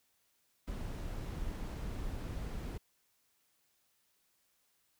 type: noise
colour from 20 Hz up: brown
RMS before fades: -40 dBFS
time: 0.67-2.78 s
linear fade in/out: 10 ms
type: clicks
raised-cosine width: 3 ms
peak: -34 dBFS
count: 2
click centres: 1.515 / 2.309 s
effects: white hiss -75 dBFS RMS until 4.99 s